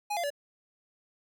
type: tone with pitch steps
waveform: square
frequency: 830.6 / 690.4 / 573.9 Hz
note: G#5 / F5 / D5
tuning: 0 / -20 / -40 cents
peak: -30 dBFS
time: 0.1-0.304 s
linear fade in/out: 10 ms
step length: 68 ms
effects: none